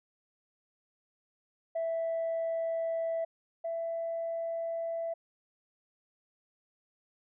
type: tone pair in turn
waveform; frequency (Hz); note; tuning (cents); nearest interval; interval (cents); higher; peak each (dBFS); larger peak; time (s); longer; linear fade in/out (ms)
sine; 659.3 / 665; E5 / E5; 0 / +15; unison; 15; second; -28 / -31; first; 1.75-3.25 / 3.64-5.14; neither; 10
effects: tanh soft clip ceiling -27 dBFS